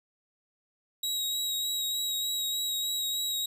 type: tone with vibrato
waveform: sawtooth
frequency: 3830 Hz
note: A#7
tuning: 46 cents sharp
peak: -26 dBFS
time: 1.03-3.46 s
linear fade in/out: 5 ms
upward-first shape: triangle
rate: 3.3 Hz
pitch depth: 20 cents each way
effects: none